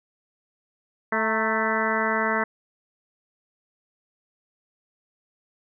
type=harmonic tone with a mistuned harmonic; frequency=220 Hz; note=A3; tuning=in tune; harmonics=1 / 2 / 3 / 4 / 5 / 6 / 7 / 8 / 9; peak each=-30 / -30 / -30 / -30 / -30 / -30 / -30 / -30 / -30 dBFS; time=1.12-2.44 s; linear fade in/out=5 ms; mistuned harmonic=4; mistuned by=+55 cents; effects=none